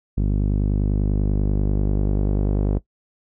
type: tone with low-pass filter sweep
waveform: sawtooth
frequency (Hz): 50.2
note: G1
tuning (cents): +42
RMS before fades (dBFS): -20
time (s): 0.17-2.79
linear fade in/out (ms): 10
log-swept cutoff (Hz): 250 to 470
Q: 1.1
effects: noise-tail reverb RT60 0.1 s tail -18 dB re dry